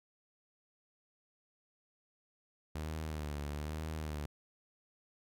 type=tone with vibrato; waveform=sawtooth; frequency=75.7 Hz; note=D#2; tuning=47 cents flat; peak=-34 dBFS; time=2.75-4.26 s; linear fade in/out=5 ms; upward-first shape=sine; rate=1.1 Hz; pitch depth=72 cents each way; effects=none